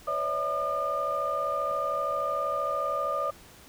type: tone cluster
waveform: sine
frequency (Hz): 518 / 571 / 646 / 1211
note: C5 / D5 / E5 / D#6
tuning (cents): -17 / -49 / -35 / -47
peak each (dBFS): -37 / -31 / -34 / -28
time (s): 0.07-3.31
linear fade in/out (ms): 10
effects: tanh soft clip ceiling -18 dBFS + pink hiss -52 dBFS RMS until 3.68 s